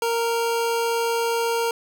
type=tone; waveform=25% pulse; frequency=463.8 Hz; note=A#4; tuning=9 cents flat; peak=-17 dBFS; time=0.02-1.71 s; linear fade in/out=2 ms; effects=none